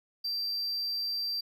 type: tone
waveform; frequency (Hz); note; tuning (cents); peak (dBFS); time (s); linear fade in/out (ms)
triangle; 4699; D8; 0; -29; 0.24-1.41; 10
effects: none